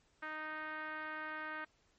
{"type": "tone with low-pass filter", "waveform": "5% pulse", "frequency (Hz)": 310, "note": "D#4", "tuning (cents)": -6, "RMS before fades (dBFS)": -43, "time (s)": [0.22, 1.65], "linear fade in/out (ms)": 10, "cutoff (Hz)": 1600, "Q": 2.9, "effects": ["pink hiss -73 dBFS RMS until 1.98 s", "MP3 32 kbps"]}